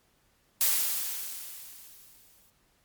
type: noise with exponential decay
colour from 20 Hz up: blue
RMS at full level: -23 dBFS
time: 0.61-2.5 s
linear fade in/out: 0 ms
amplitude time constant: 410 ms
effects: pink hiss -68 dBFS RMS until 2.84 s + MP3 96 kbps